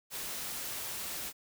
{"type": "noise", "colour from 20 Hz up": "white", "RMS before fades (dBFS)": -39, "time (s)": [0.1, 1.33], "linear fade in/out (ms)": 50, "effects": []}